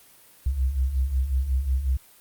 sine beating tone pair, 61.74 / 67.24 Hz, B1 / C2, 0 / +48 cents, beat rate 5.5 Hz, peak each -28 / -22 dBFS, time 0.46-1.97 s, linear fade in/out 5 ms, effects white hiss -53 dBFS RMS until 2.2 s + Opus 32 kbps

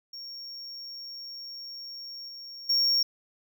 triangle tone with level steps, 5530 Hz, F8, 18 cents flat, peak -37 / -39 / -20 dBFS, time 0.13-3.03 s, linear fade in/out 5 ms, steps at 2.28 / 2.69 s, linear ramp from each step 10 ms, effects none

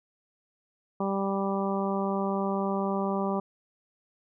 harmonic tone, 196 Hz, G3, in tune, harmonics 1 / 2 / 3 / 4 / 5 / 6, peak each -29 / -32 / -34 / -35 / -36 / -37 dBFS, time 1-3.4 s, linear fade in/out 5 ms, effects none

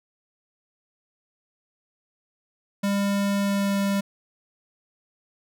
square tone with pitch glide, 200 to 198.62 Hz, G3 to G3, +35 to +23 cents, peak -22 dBFS, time 2.83-4.01 s, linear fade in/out 10 ms, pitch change -12 cents, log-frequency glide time 3.42-3.77 s, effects none

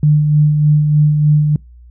sine tone with tremolo, 150 Hz, D3, 37 cents sharp, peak -6 dBFS, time 0.03-1.56 s, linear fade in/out 2 ms, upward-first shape sine, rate 3.3 Hz, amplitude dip 40%, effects noise-tail reverb RT60 0.2 s tail -26 dB re dry + added 60 Hz sine -37 dBFS peak until 1.9 s

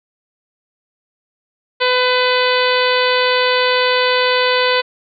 harmonic tone, 502 Hz, B4, 28 cents sharp, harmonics 1 / 2 / 3 / 4 / 5 / 6 / 7 / 8 / 9, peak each -16 / -19 / -21 / -22 / -23 / -24 / -24 / -25 / -26 dBFS, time 1.8-4.82 s, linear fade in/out 20 ms, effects none

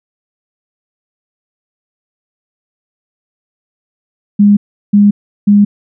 sine tone bursts, 204.5 Hz, G#3, 26 cents flat, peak -3 dBFS, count 3, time 4.39-5.65 s, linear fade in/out 10 ms, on 180 ms, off 360 ms, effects none

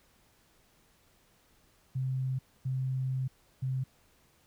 sine tone bursts at uneven times, 130.81 Hz, C3, in tune, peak -29 dBFS, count 3, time 1.95-2.39 / 2.65-3.28 / 3.62-3.84 s, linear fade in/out 10 ms, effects pink hiss -66 dBFS RMS until 4.46 s

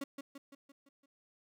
35% pulse tone with echo, 278.1 Hz, C#4, 6 cents sharp, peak -35 dBFS, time 0.01-0.04 s, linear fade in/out 5 ms, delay 170 ms, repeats 6, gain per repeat -5 dB, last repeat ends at 1.06 s, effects none

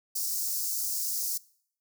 white high-pass noise, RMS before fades -31 dBFS, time 0.15-1.38 s, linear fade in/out 10 ms, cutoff 4800 Hz, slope 48 dB/octave, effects noise-tail reverb RT60 0.6 s tail -22 dB re dry

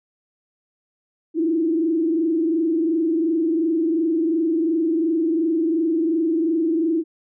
sine tone with frequency modulation, 326.3 Hz, E4, 18 cents flat, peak -17 dBFS, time 1.34-7.04 s, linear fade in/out 50 ms, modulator 22.8 Hz, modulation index 0.83, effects none

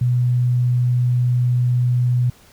sine tone, 123.47 Hz, B2, in tune, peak -14 dBFS, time 0.01-2.3 s, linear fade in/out 5 ms, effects pink hiss -50 dBFS RMS until 2.52 s

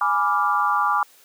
sine chord, G# diminished seventh, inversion none, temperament equal, 830.6 / 987.8 / 1174.7 / 1396.9 Hz, G#5 / B5 / D6 / F6, 0 / 0 / 0 / 0 cents, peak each -24 / -25 / -20 / -26 dBFS, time 0.01-1.03 s, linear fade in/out 2 ms, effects white hiss -53 dBFS RMS until 1.24 s + high-pass 300 Hz 12 dB/octave

